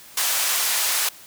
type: band-pass noise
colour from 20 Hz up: white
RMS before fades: -22 dBFS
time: 0.17-1.09 s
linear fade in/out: 5 ms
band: 770 to 14000 Hz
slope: 12 dB/octave
effects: white hiss -45 dBFS RMS until 1.26 s + high-pass 60 Hz 12 dB/octave